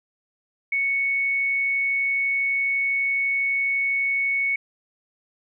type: tone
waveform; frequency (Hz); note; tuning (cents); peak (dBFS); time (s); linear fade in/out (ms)
sine; 2217; C#7; 0; -20; 0.72-4.56; 5
effects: none